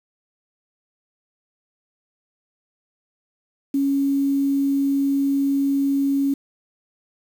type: tone with quantisation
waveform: sine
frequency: 277.2 Hz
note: C#4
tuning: in tune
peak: -17 dBFS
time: 3.74-6.34 s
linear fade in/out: 5 ms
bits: 7
effects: none